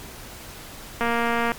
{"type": "click train", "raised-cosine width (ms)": 0.5, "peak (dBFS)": -9, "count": 120, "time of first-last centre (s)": [1.01, 1.519], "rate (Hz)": 234, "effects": ["pink hiss -40 dBFS RMS until 1.58 s", "MP3 96 kbps"]}